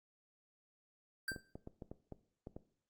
square tone with exponential decay, 1568 Hz, G6, in tune, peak -34 dBFS, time 1.28-1.44 s, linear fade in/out 2 ms, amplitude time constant 33 ms
clicks, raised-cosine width 2 ms, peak -33 dBFS, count 9, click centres 1.318 / 1.362 / 1.555 / 1.674 / 1.822 / 1.915 / 2.123 / 2.471 / 2.565 s
effects noise-tail reverb RT60 0.5 s tail -17 dB re dry + Opus 24 kbps

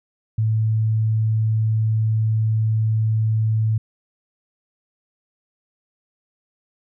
sine tone, 110 Hz, A2, in tune, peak -16 dBFS, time 0.38-3.78 s, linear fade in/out 5 ms, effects none

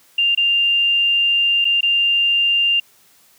sine tone with dropouts, 2794 Hz, F7, in tune, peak -13 dBFS, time 0.18-2.8 s, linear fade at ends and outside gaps 5 ms, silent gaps 0.35-0.374 / 1.645-1.651 / 1.809-1.829 s, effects white hiss -53 dBFS RMS until 3.38 s + high-pass 80 Hz 12 dB/octave

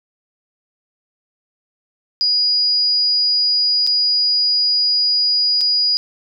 sine tone with dropouts, 4900 Hz, D#8, 27 cents flat, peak -13 dBFS, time 2.21-5.97 s, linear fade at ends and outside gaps 0 ms, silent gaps 3.866-3.873 / 5.609-5.613 s, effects none

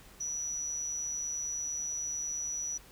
sine tone with amplitude modulation, 5880 Hz, F#8, 12 cents flat, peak -31 dBFS, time 0.2-2.78 s, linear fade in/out 10 ms, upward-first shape sine, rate 149 Hz, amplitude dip 45%, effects added 47 Hz sine -60 dBFS peak until 2.91 s + pink hiss -56 dBFS RMS until 2.91 s

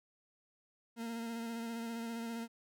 40% pulse tone with vibrato, 230.5 Hz, A#3, 19 cents flat, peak -38 dBFS, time 0.96-2.48 s, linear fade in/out 50 ms, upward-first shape sine, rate 15 Hz, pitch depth 25 cents each way, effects none

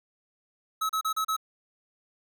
square tone bursts, 1290 Hz, E6, 38 cents flat, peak -26 dBFS, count 5, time 0.81-1.366 s, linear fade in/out 10 ms, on 84 ms, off 34 ms, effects none

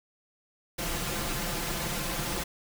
pink noise with comb filter, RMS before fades -32 dBFS, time 0.78-2.44 s, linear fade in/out 10 ms, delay 5.8 ms, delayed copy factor +0.7, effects none

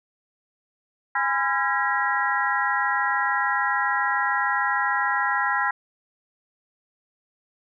harmonic tone with a mistuned harmonic, 273.3 Hz, C#4, 24 cents flat, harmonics 3 / 4 / 5 / 6 / 7, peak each -27 / -27 / -27 / -27 / -27 dBFS, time 1.15-5.71 s, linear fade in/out 5 ms, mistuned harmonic 4, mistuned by -130 cents, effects none

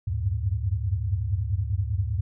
sine tone cluster, 73.7 / 93.4 / 98.1 / 108.4 Hz, D2 / F#2 / G2 / A2, +7 / +17 / +2 / -25 cents, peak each -29 dBFS, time 0.07-2.21 s, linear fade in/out 10 ms, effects none

